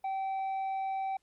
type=tone with tanh clipping; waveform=sine; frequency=772 Hz; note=G5; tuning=27 cents flat; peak=-32 dBFS; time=0.04-1.17 s; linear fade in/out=5 ms; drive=4 dB; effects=pink hiss -75 dBFS RMS until 1.22 s + Opus 32 kbps